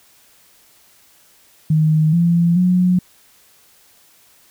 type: tone with pitch steps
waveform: sine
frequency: 155.9 / 170.6 / 181 Hz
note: D#3 / F3 / F#3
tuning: +4 / -40 / -38 cents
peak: -11 dBFS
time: 1.7-2.99 s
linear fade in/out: 5 ms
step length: 430 ms
effects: white hiss -52 dBFS RMS until 4.5 s